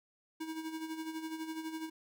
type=tone with tremolo; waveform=square; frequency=319.2 Hz; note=D#4; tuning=44 cents sharp; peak=-37 dBFS; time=0.4-1.9 s; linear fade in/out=10 ms; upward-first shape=sine; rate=12 Hz; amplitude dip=60%; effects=none